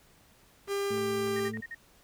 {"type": "tone with pitch glide", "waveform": "45% pulse", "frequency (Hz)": [399.3, 396.3], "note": ["G4", "G4"], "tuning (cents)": [32, 19], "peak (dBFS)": -29, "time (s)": [0.67, 1.52], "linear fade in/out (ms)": 50, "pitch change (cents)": -13, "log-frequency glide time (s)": [0.9, 1]}
{"type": "click train", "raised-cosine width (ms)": 0.5, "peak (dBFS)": -32, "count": 4, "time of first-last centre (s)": [0.68, 1.573], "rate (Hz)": 3.36}
{"type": "harmonic tone", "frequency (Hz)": 110, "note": "A2", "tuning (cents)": 0, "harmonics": [1, 2, 4], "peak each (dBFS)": [-42, -36, -46], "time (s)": [0.9, 1.61], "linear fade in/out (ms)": 10}
{"type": "tone bursts", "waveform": "sine", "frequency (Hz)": 1856, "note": "A#6", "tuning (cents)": -8, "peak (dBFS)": -37, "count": 5, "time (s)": [1.36, 1.748], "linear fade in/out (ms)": 5, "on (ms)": 40, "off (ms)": 47}
{"effects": ["pink hiss -61 dBFS RMS until 2.03 s"]}